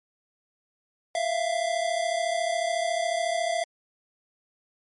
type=tone pair together; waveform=square; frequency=659.3 / 693.3 Hz; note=E5 / F5; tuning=0 / -13 cents; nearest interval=minor second; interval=87 cents; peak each=-28 dBFS; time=1.15-3.64 s; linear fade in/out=2 ms; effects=MP3 48 kbps